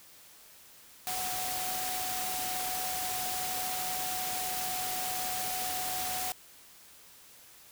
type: tone in noise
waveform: sine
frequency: 740 Hz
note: F#5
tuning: in tune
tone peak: -37 dBFS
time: 1.07-6.32 s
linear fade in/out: 0 ms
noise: white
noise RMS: -35 dBFS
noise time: 1.07-6.32 s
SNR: -5 dB
effects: white hiss -55 dBFS RMS until 7.71 s